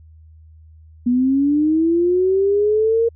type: linear sweep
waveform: sine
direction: up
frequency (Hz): 240 to 466.2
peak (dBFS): -13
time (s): 1.06-3.09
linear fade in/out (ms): 10
effects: added 79 Hz sine -42 dBFS peak until 3.15 s